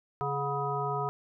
harmonic tone with a mistuned harmonic, 139.8 Hz, C#3, 15 cents sharp, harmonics 1 / 3 / 5 / 7 / 9, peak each -35 / -35 / -35 / -35 / -35 dBFS, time 0.21-1.09 s, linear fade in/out 0 ms, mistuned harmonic 5, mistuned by +67 cents, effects none

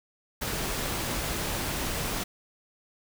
pink noise, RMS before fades -31 dBFS, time 0.41-2.24 s, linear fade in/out 10 ms, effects none

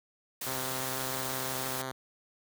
white noise, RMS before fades -37 dBFS, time 0.41-1.82 s, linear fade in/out 5 ms
5% pulse tone with vibrato, 130.81 Hz, C3, in tune, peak -24 dBFS, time 0.46-1.92 s, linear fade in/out 10 ms, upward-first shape square, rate 6 Hz, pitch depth 8 cents each way
effects none

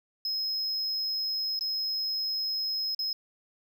triangle tone with dropouts, 5130 Hz, E8, 48 cents flat, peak -27 dBFS, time 0.25-3.13 s, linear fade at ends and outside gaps 2 ms, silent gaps 1.592-1.609 / 2.948-2.991 s, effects none

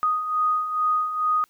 sine beating tone pair, 1242 / 1244.3 Hz, D#6 / D#6, -3 / 0 cents, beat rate 2.3 Hz, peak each -28 / -21 dBFS, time 0.03-1.44 s, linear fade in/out 0 ms, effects white hiss -63 dBFS RMS until 1.49 s

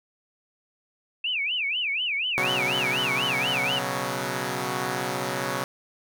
sine tone with vibrato, 2588 Hz, E7, 32 cents flat, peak -24 dBFS, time 1.24-3.79 s, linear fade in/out 5 ms, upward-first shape sine, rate 4.1 Hz, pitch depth 280 cents each way
5% pulse chord, B suspended second, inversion none, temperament equal, 123.47 / 138.59 / 185 Hz, B2 / C#3 / F#3, 0 / 0 / 0 cents, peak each -20 dBFS, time 2.38-5.64 s, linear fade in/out 0 ms
effects none

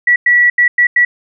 sine tone bursts at uneven times, 1942 Hz, B6, 30 cents flat, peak -6 dBFS, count 5, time 0.07-0.16 / 0.26-0.5 / 0.58-0.68 / 0.78-0.87 / 0.96-1.05 s, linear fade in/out 5 ms, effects none

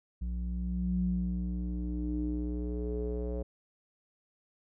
square tone with low-pass filter sweep, 60.4 Hz, B1, 38 cents flat, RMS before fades -33 dBFS, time 0.21-3.43 s, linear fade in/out 10 ms, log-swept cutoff 130 to 510 Hz, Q 6.2, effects none

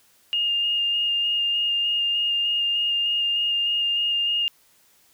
sine tone with vibrato, 2827 Hz, F7, 20 cents sharp, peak -20 dBFS, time 0.33-4.48 s, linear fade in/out 0 ms, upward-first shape square, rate 3.3 Hz, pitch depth 10 cents each way, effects white hiss -59 dBFS RMS until 5.13 s

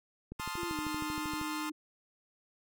click train, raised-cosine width 3 ms, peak -29 dBFS, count 15, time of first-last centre 0.32-1.414 s, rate 12.8 Hz
sawtooth chord, F dominant seventh, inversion first, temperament equal, 880 / 1046.5 / 1244.5 / 1396.9 Hz, A5 / C6 / Eb6 / F6, 0 / 0 / 0 / 0 cents, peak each -39 / -37 / -40 / -41 dBFS, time 0.39-1.7 s, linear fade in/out 10 ms
sine tone with pitch glide, 343.5 to 306 Hz, F4 to D#4, -29 to -29 cents, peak -37 dBFS, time 0.57-1.72 s, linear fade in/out 10 ms, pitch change -200 cents, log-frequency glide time 0.68-0.75 s
effects none

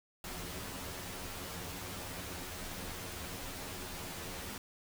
pink noise with comb filter, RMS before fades -43 dBFS, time 0.24-4.58 s, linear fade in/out 2 ms, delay 11 ms, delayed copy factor +0.8, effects none

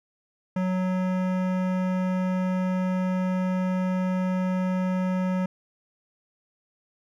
sine tone with hard clipping, 184.8 Hz, F#3, 2 cents flat, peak -25 dBFS, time 0.56-5.46 s, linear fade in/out 5 ms, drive 17 dB, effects none

